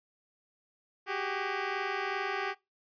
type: tone pair together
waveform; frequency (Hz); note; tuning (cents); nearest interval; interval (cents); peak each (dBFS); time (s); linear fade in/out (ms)
10% pulse; 379.8 / 402.4; F#4 / G4; +45 / +45; minor second; 100; -26; 1.06-2.55; 50
effects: noise-tail reverb RT60 0.2 s tail -20 dB re dry + resampled to 11025 Hz